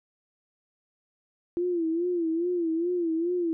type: tone with vibrato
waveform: sine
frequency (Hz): 340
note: F4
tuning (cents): -46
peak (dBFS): -24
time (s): 1.57-3.53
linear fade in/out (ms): 0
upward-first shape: sine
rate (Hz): 2.4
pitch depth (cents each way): 97
effects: none